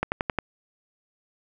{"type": "click train", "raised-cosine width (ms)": 0.5, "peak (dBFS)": -9, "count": 5, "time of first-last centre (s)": [0.03, 0.387], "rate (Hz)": 11.2, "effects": []}